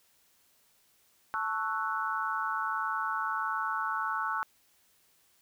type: chord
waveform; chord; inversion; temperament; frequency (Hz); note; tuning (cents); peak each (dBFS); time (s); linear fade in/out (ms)
sine; F# minor seventh; first; equal; 880 / 1108.7 / 1318.5 / 1480; A5 / C#6 / E6 / F#6; 0 / 0 / 0 / 0; -36 / -35 / -34 / -35; 1.34-4.43; 0
effects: white hiss -67 dBFS RMS until 5.41 s